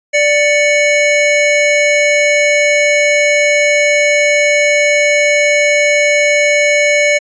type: tone pair together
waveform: square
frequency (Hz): 587.3 / 2228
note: D5 / C#7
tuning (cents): 0 / +8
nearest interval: octave + major seventh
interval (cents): 2308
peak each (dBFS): -12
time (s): 0.13-7.19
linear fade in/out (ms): 20
effects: resampled to 16000 Hz